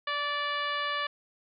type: harmonic tone with a mistuned harmonic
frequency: 583 Hz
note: D5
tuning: 13 cents flat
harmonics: 1 / 2 / 3 / 4 / 5 / 6 / 7 / 8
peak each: -39 / -32 / -34 / -40 / -38 / -40 / -45 / -49 dBFS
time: 0.07-1.07 s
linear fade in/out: 5 ms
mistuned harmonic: 2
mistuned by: -15 cents
effects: none